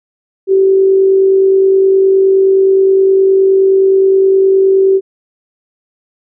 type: tone with amplitude modulation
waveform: sine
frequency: 385.2 Hz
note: G4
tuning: 30 cents flat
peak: -4 dBFS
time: 0.47-5.01 s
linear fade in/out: 50 ms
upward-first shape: sine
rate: 49.6 Hz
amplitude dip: 30%
effects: none